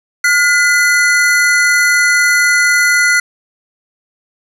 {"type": "tone pair together", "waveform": "square", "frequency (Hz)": [1433, 2015], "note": ["F6", "B6"], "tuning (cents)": [44, 34], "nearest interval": "tritone", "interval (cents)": 590, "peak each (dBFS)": -12, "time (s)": [0.24, 3.2], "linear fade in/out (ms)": 5, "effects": ["low-pass 11000 Hz 12 dB/octave"]}